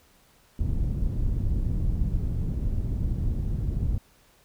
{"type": "low-pass noise", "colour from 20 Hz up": "pink", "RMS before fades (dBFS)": -26, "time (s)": [0.59, 3.98], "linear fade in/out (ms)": 2, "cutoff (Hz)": 140, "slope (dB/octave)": 12, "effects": ["pink hiss -60 dBFS RMS until 4.44 s"]}